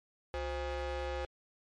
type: ring-modulated tone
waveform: 30% pulse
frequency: 294.5 Hz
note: D4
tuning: 5 cents sharp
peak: -29 dBFS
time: 0.34-1.25 s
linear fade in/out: 0 ms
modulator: 229 Hz
effects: low-pass 4000 Hz 12 dB/octave + MP3 64 kbps